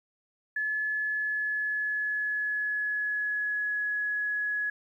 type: tone with pitch glide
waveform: sine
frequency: 1716 to 1685.5 Hz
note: A6 to G#6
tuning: -44 to +25 cents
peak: -27 dBFS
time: 0.56-4.7 s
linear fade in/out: 5 ms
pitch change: -31 cents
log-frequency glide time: 0.86-3.84 s
effects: 11-bit